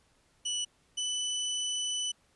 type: tone pair in turn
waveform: 25% pulse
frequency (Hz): 2960 / 2989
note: F#7 / F#7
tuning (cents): 0 / +17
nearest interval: unison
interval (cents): 17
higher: second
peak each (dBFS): -27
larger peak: neither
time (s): 0.45-0.65 / 0.97-2.12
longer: second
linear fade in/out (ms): 10
effects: pink hiss -68 dBFS RMS until 2.35 s + resampled to 24000 Hz

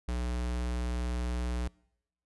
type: tone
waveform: square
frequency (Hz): 60.6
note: B1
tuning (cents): -32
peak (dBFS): -31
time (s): 0.08-1.68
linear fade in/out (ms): 5
effects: noise-tail reverb RT60 0.8 s tail -25 dB re dry + resampled to 24000 Hz

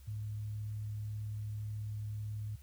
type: tone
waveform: sine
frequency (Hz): 106.2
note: G#2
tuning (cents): +39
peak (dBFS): -37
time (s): 0.07-2.56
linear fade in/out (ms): 10
effects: added 68 Hz sine -52 dBFS peak until 2.62 s + white hiss -66 dBFS RMS until 2.62 s

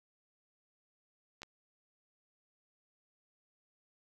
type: clicks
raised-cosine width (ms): 0.2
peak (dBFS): -29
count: 2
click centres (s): 1.419 / 1.432
effects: none

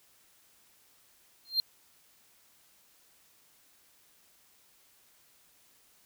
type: tone with exponential growth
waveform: triangle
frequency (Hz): 4186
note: C8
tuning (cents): 0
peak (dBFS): -19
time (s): 1.45-1.6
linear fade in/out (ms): 1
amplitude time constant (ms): 31
effects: white hiss -64 dBFS RMS until 6.05 s

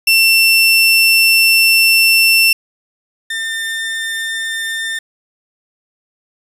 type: tone pair in turn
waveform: 30% pulse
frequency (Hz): 2700 / 1802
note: E7 / A6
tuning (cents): +41 / +41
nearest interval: perfect fifth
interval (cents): 700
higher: first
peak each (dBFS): -5 / -16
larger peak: first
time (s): 0.07-2.53 / 3.3-4.99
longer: first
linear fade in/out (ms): 5
effects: resampled to 32000 Hz + 7-bit

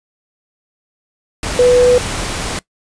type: tone in noise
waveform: sine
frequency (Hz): 493.9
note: B4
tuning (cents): 0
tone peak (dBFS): -6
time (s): 1.59-1.98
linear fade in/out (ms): 2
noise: pink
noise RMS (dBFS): -21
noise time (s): 1.43-2.59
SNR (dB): +12
effects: noise-tail reverb RT60 0.1 s tail -20 dB re dry + resampled to 22050 Hz

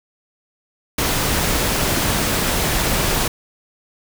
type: noise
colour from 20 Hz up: pink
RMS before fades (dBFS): -19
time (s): 0.98-3.28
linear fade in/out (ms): 5
effects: none

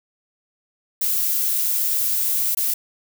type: noise with dropouts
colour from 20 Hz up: violet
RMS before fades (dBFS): -21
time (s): 1.01-2.74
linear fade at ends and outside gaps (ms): 5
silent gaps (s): 2.549-2.57
effects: none

